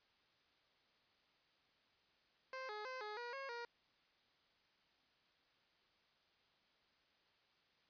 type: tone with pitch steps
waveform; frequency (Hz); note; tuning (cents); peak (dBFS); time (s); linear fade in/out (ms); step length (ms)
15% pulse; 523 / 422.1 / 516 / 421.6 / 480 / 544 / 473.6; C5 / G#4 / C5 / G#4 / B4 / C#5 / A#4; -1 / +28 / -24 / +26 / -49 / -33 / +27; -39; 2.53-3.65; 2; 160
effects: white hiss -75 dBFS RMS until 7.89 s + resampled to 11025 Hz